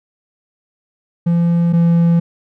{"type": "tone pair in turn", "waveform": "triangle", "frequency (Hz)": [170.5, 169.22], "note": ["F3", "E3"], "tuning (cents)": [-41, 46], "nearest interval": "unison", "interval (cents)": 13, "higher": "first", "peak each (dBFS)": [-9, -7], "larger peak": "second", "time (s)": [[1.26, 1.73], [1.73, 2.2]], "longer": "neither", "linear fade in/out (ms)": 10, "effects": []}